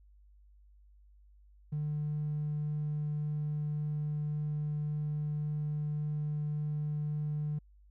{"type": "tone", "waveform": "triangle", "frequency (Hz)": 149.7, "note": "D3", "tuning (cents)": 33, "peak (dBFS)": -28, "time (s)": [1.72, 7.59], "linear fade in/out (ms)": 10, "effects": ["tanh soft clip ceiling -28 dBFS", "added 50 Hz sine -57 dBFS peak until 7.9 s"]}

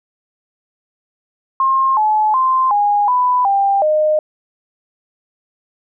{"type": "tone with pitch steps", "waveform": "sine", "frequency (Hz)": [1066, 857, 1043, 822, 995, 793, 614], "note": ["C6", "A5", "C6", "G#5", "B5", "G5", "D#5"], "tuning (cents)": [32, -46, -6, -18, 13, 20, -23], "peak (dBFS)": -11, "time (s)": [1.6, 4.19], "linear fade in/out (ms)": 2, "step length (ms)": 370, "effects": []}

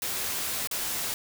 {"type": "noise with dropouts", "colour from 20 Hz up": "white", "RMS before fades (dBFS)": -31, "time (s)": [0.02, 1.14], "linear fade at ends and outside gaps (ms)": 1, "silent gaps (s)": [0.673, 0.712], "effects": []}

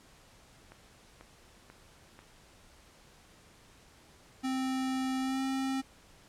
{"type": "click train", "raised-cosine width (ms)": 0.5, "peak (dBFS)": -35, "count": 4, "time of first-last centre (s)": [0.72, 2.191], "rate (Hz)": 2.04}
{"type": "tone with pitch glide", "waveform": "square", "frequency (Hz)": [261.6, 266.3], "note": ["C4", "C4"], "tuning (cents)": [0, 31], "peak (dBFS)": -31, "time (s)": [4.43, 5.82], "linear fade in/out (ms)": 20, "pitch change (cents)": 31, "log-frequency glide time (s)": [5.19, 5.42]}
{"effects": ["pink hiss -59 dBFS RMS until 6.28 s", "low-pass 10000 Hz 12 dB/octave"]}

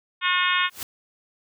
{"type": "harmonic tone", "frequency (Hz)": 361.1, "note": "F#4", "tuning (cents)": -42, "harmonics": [3, 4, 5, 6, 7, 8, 9, 10], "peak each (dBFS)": [-25, -26, -27, -28, -28, -29, -30, -30], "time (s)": [0.21, 0.7], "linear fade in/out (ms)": 50}
{"type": "noise with exponential growth", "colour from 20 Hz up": "white", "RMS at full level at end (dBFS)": -28, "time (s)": [0.67, 0.83], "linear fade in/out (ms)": 2, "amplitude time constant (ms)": 34}
{"effects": []}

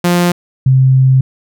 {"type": "tone pair in turn", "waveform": ["sawtooth", "sine"], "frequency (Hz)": [175.5, 131.48], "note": ["F3", "C3"], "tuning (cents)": [9, 9], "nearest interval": "perfect fourth", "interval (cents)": 500, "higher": "first", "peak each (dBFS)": -5, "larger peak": "neither", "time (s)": [[0.04, 0.32], [0.66, 1.21]], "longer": "second", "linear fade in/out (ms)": 5, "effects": []}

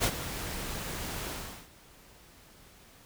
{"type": "noise with ADSR envelope", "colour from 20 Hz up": "pink", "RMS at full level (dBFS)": -24, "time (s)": [0, 1.69], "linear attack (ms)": 39, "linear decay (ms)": 67, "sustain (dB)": -13, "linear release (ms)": 380, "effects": ["pink hiss -56 dBFS RMS until 3.05 s"]}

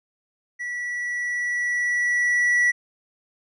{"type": "tone with level ramp", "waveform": "triangle", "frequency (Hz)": 1947, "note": "B6", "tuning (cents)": -25, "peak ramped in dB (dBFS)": [-26, -14], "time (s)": [0.59, 2.72], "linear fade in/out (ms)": 20, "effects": ["resampled to 22050 Hz"]}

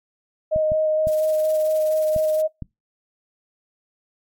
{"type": "tone with vibrato", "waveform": "sine", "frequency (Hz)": 622.3, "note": "D#5", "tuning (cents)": 0, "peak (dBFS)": -17, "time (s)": [0.51, 2.48], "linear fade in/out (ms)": 20, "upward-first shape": "square", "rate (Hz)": 4.3, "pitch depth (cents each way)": 8}
{"type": "clicks", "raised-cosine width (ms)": 5, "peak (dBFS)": -18, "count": 5, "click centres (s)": [0.561, 0.719, 1.071, 2.163, 2.623]}
{"type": "noise with tremolo", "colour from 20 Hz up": "blue", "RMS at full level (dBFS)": -37, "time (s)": [1.07, 2.42], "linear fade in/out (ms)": 10, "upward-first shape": "triangle", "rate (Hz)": 19, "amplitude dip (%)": 70}
{"effects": ["noise-tail reverb RT60 0.2 s tail -23 dB re dry", "AAC 64 kbps"]}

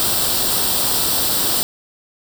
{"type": "noise with comb filter", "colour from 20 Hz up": "white", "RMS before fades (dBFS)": -18, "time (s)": [0, 1.63], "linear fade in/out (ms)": 0, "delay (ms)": 0.23, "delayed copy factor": 0.65, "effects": []}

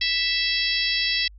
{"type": "harmonic tone", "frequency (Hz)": 659.3, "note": "E5", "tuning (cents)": 0, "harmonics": [3, 4, 5, 6, 7, 8], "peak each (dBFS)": [-28, -28, -28, -28, -28, -28], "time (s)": [0.01, 1.28], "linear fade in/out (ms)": 5, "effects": ["added 50 Hz sine -43 dBFS peak until 1.38 s"]}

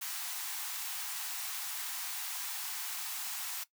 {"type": "high-pass noise", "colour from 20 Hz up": "white", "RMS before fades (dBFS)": -39, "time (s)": [0.01, 3.64], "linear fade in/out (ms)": 10, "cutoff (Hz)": 720, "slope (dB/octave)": 96, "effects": ["noise-tail reverb RT60 0.1 s tail -17 dB re dry"]}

